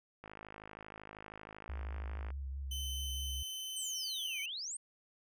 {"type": "click train", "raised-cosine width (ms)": 0.5, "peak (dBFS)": -33, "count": 110, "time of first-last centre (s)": [0.24, 2.304], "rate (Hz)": 52.8}
{"type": "tone with vibrato", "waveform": "sine", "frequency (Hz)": 68, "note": "C#2", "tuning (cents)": -33, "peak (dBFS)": -38, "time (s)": [1.69, 3.43], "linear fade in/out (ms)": 5, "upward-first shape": "triangle", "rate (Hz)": 4.7, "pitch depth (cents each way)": 48}
{"type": "tone", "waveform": "sawtooth", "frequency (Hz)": 3054, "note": "G7", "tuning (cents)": -46, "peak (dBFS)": -37, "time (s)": [2.71, 4.46], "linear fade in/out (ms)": 5}
{"type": "exponential two-way sweep", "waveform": "sine", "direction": "down then up", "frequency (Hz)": [8900, 2195, 8900], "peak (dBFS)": -39, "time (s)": [3.76, 4.77], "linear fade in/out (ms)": 5, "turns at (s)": 4.41}
{"effects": []}